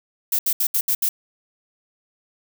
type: noise bursts at uneven times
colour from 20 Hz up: violet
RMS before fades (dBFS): -20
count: 6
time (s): 0.32-0.39 / 0.46-0.53 / 0.6-0.67 / 0.74-0.81 / 0.88-0.95 / 1.02-1.09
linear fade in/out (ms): 5
effects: none